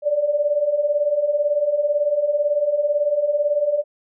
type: beating tone pair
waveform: sine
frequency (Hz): 572 / 590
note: D5 / D5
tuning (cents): -46 / +8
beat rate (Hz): 18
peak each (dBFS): -23 / -18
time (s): 0.02-3.84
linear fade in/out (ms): 50
effects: none